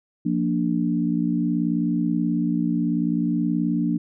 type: chord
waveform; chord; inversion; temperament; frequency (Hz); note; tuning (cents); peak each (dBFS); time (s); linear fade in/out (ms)
sine; Bb major; second; equal; 174.61 / 233.1 / 293.7; F3 / Bb3 / D4; 0 / 0 / 0; -24; 0.25-3.98; 10
effects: none